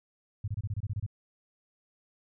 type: tone bursts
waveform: sine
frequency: 102.7 Hz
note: G#2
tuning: 19 cents flat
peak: -29 dBFS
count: 10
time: 0.44-1.064 s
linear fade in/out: 5 ms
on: 39 ms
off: 26 ms
effects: none